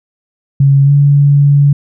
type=tone with pitch glide; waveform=sine; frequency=138.59 to 142.65 Hz; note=C#3 to C#3; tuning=0 to +50 cents; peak=-4 dBFS; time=0.6-1.73 s; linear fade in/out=5 ms; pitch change=+50 cents; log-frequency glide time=0.84-0.91 s; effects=none